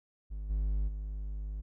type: tone with level steps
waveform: triangle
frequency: 51 Hz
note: G#1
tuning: 31 cents flat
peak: -34 / -26 / -33 dBFS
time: 0.3-1.62 s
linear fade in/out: 20 ms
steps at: 0.49 / 0.87 s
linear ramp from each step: 20 ms
effects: none